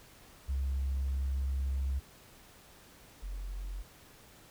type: tone pair in turn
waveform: sine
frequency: 67.4 / 45.65 Hz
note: C#2 / F#1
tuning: -48 / -23 cents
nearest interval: perfect fifth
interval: 675 cents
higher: first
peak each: -28 / -36 dBFS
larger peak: first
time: 0.48-2 / 3.22-3.83 s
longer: first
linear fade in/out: 20 ms
effects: tanh soft clip ceiling -27 dBFS + pink hiss -57 dBFS RMS until 4.5 s